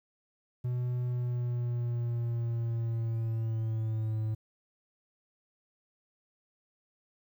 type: tone with pitch glide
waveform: triangle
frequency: 123.47 to 109.37 Hz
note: B2 to A2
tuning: 0 to -10 cents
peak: -27 dBFS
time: 0.64-4.35 s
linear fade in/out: 10 ms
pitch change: -210 cents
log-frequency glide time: 1.05-4.17 s
effects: 11-bit